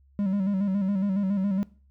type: tone with vibrato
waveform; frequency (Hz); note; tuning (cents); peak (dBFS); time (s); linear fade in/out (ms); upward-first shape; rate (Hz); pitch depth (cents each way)
triangle; 195.9; G3; -1; -21; 0.19-1.63; 0; square; 7.2; 63
effects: noise-tail reverb RT60 0.4 s tail -20 dB re dry + added 68 Hz sine -56 dBFS peak until 1.9 s